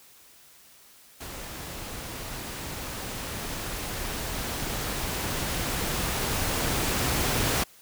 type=noise with level ramp; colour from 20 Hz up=pink; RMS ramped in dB=-39 to -25 dBFS; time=1.2-7.64 s; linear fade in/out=10 ms; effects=white hiss -54 dBFS RMS until 7.81 s